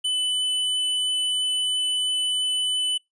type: tone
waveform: square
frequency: 3001 Hz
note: F#7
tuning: 24 cents sharp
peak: -22 dBFS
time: 0.04-2.98 s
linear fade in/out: 10 ms
effects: noise-tail reverb RT60 0.2 s tail -26 dB re dry + resampled to 22050 Hz